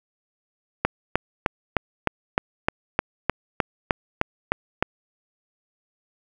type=click train; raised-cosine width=0.5 ms; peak=-3 dBFS; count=14; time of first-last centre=0.85-4.826 s; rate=3.27 Hz; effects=7-bit